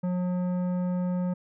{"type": "tone with tanh clipping", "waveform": "sine", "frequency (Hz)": 180, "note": "F#3", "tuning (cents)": -47, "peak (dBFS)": -27, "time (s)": [0.03, 1.34], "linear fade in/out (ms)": 10, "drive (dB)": 12, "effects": []}